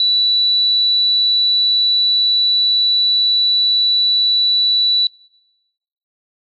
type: tone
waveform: sine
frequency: 3951 Hz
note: B7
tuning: in tune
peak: -11 dBFS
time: 0-5.07 s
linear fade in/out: 2 ms
effects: noise-tail reverb RT60 1.0 s tail -26 dB re dry + AAC 64 kbps